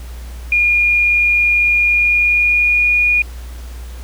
sine tone with pitch glide, 2426 to 2443 Hz, D#7 to D#7, -44 to -32 cents, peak -10 dBFS, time 0.52-3.22 s, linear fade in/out 2 ms, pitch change +12 cents, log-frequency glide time 1.85-2.94 s, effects added 60 Hz sine -27 dBFS peak until 4.03 s + pink hiss -41 dBFS RMS until 4.03 s

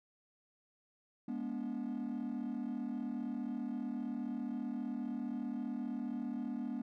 triangle tone cluster, 207.7 / 242.8 / 286.6 Hz, G#3 / B3 / D4, 0 / -29 / -42 cents, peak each -40 / -36 / -40 dBFS, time 1.28-6.82 s, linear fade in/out 5 ms, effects tanh soft clip ceiling -30 dBFS

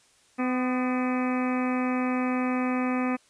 harmonic tone with a mistuned harmonic, 253.5 Hz, B3, 45 cents sharp, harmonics 1 / 2 / 3 / 4 / 5 / 6 / 7 / 8 / 9 / 10, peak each -25 / -34 / -35 / -39 / -35 / -46 / -41 / -42 / -41 / -40 dBFS, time 0.38-3.17 s, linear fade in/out 20 ms, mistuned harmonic 5, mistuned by -45 cents, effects white hiss -61 dBFS RMS until 3.29 s + resampled to 22050 Hz

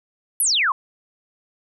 sine exponential sweep, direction down, 11930 to 1000 Hz, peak -16 dBFS, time 0.4-0.72 s, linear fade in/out 2 ms, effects none

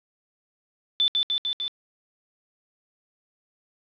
sine tone with echo, 3520 Hz, A7, in tune, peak -18 dBFS, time 1-1.08 s, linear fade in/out 0 ms, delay 150 ms, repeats 4, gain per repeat -2 dB, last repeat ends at 1.68 s, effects resampled to 11025 Hz + 8-bit

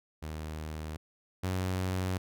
sawtooth tone pair in turn, 77.78 / 92.76 Hz, D#2 / F#2, 0 / +5 cents, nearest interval minor third, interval 305 cents, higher second, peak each -33 / -26 dBFS, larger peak second, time 0.22-0.97 / 1.43-2.18 s, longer neither, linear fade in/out 10 ms, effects none

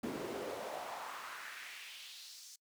brown noise with high-pass filter sweep, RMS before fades -45 dBFS, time 0.03-2.56 s, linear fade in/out 5 ms, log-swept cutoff 260 to 6200 Hz, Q 2.3, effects noise-tail reverb RT60 0.1 s tail -24 dB re dry

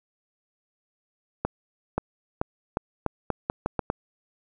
accelerating click train, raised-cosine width 1 ms, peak -10 dBFS, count 10, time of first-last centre 1.45-3.901 s, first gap 530 ms, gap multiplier 0.82, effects none

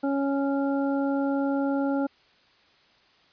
harmonic tone, 277.2 Hz, C#4, in tune, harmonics 1 / 2 / 3 / 5, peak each -24 / -30 / -34 / -38 dBFS, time 0.03-2.07 s, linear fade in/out 10 ms, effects white hiss -60 dBFS RMS until 3.32 s + resampled to 11025 Hz

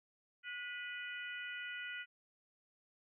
harmonic tone with a mistuned harmonic, 493.9 Hz, B4, in tune, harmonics 3 / 4 / 5 / 6, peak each -45 / -47 / -49 / -51 dBFS, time 0.43-2.06 s, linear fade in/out 50 ms, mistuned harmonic 3, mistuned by -36 cents, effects none

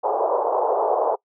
pink band-pass noise, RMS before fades -21 dBFS, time 0.03-1.16 s, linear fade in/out 20 ms, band 430 to 990 Hz, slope 48 dB/octave, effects noise-tail reverb RT60 0.1 s tail -23 dB re dry

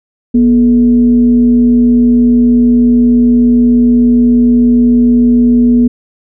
sine tone with frequency modulation, 241.7 Hz, B3, 37 cents flat, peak -4 dBFS, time 0.34-5.88 s, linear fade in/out 10 ms, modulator 190 Hz, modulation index 0.31, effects none

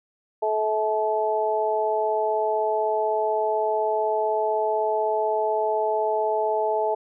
harmonic tone, 215.9 Hz, A3, 33 cents flat, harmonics 2 / 3 / 4, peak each -25 / -25 / -25 dBFS, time 0.42-6.95 s, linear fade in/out 10 ms, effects none

